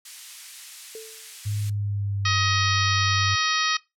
white high-pass noise, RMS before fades -40 dBFS, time 0.05-1.7 s, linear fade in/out 5 ms, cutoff 2000 Hz, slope 12 dB/octave
sine tone with exponential decay, 442.6 Hz, A4, 10 cents sharp, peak -33 dBFS, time 0.95-1.38 s, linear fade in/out 2 ms, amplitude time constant 92 ms
sine tone with pitch glide, 103.83 to 99.14 Hz, G#2 to G2, 0 to +20 cents, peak -24 dBFS, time 1.45-3.36 s, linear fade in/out 20 ms, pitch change -80 cents, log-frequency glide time 1.6-2.29 s
harmonic tone, 630 Hz, D#5, 21 cents sharp, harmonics 2 / 3 / 4 / 5 / 6 / 7 / 8 / 9, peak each -26 / -28 / -29 / -30 / -31 / -31 / -32 / -33 dBFS, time 2.25-3.77 s, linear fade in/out 5 ms
effects noise-tail reverb RT60 0.2 s tail -20 dB re dry + low-pass 11000 Hz 12 dB/octave

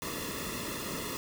pink noise with comb filter, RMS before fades -37 dBFS, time 0.02-1.17 s, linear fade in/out 0 ms, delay 1.3 ms, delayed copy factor -0.8, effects none

